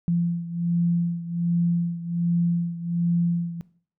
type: beating tone pair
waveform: sine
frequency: 171.1 / 172.4 Hz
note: F3 / F3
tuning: -35 / -22 cents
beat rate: 1.3 Hz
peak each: -23 / -27 dBFS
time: 0.08-3.61 s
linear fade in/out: 0 ms
effects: noise-tail reverb RT60 0.5 s tail -19 dB re dry